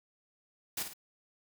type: noise with echo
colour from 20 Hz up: white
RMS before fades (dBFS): -35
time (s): 0.77-0.83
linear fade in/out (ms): 5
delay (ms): 53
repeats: 2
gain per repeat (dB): -7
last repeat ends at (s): 0.936
effects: none